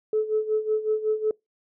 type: tone with tremolo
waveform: sine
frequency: 432.1 Hz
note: A4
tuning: 31 cents flat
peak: -18 dBFS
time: 0.13-1.31 s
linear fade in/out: 2 ms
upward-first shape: sine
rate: 5.4 Hz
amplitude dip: 80%
effects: noise-tail reverb RT60 0.2 s tail -26 dB re dry + tanh soft clip ceiling -14 dBFS